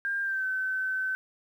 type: tone with pitch glide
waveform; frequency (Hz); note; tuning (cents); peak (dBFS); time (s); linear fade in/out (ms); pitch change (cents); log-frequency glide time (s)
sine; 1600 to 1528.6; G6 to G6; +35 to -44; -27; 0.05-1.15; 0; -79; 0.22-0.45
effects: 10-bit